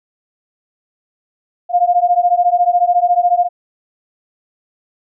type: beating tone pair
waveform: sine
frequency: 700 / 714 Hz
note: F5 / F5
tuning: +4 / +38 cents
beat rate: 14 Hz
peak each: -13 dBFS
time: 1.69-3.49 s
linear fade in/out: 50 ms
effects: none